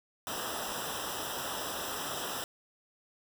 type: noise with comb filter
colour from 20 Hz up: pink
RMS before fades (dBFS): -37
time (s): 0.27-2.44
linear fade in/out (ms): 0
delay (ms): 0.45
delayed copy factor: -0.95
effects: none